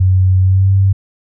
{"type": "tone with pitch glide", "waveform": "sine", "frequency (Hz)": [93.3, 96.93], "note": ["F#2", "G2"], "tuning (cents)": [15, -19], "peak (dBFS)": -7, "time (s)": [0, 0.93], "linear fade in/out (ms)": 10, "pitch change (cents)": 66, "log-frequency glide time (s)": [0.41, 0.71], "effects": []}